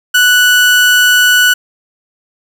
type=tone; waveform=30% pulse; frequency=1480 Hz; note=F#6; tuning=in tune; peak=-3 dBFS; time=0.14-1.54 s; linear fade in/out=10 ms; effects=7-bit